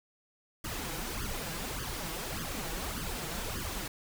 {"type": "noise with flanger", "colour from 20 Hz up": "pink", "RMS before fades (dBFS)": -37, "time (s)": [0.64, 3.88], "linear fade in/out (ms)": 5, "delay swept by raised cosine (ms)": [0.62, 6.22], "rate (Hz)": 1.7, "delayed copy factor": 0.85, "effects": []}